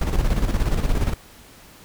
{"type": "noise with tremolo", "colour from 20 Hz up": "brown", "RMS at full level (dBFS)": -18, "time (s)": [0.01, 1.14], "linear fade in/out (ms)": 5, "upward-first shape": "square", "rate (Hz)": 17, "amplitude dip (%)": 55, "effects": ["pink hiss -47 dBFS RMS until 1.84 s"]}